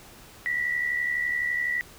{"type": "tone pair together", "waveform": "sine", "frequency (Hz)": [1888, 1959.9], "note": ["A#6", "B6"], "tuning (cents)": [22, -14], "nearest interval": "minor second", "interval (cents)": 64, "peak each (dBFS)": [-32, -25], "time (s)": [0.46, 1.81], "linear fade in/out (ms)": 0, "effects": ["pink hiss -49 dBFS RMS until 1.98 s"]}